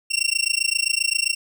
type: tone with amplitude modulation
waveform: 20% pulse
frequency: 2736 Hz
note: F7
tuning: 36 cents flat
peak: -11 dBFS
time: 0.1-1.35 s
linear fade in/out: 20 ms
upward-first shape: sine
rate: 27.6 Hz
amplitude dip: 100%
effects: none